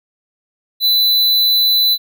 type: tone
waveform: square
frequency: 3997 Hz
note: B7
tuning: 20 cents sharp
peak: -11 dBFS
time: 0.8-1.98 s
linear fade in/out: 50 ms
effects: none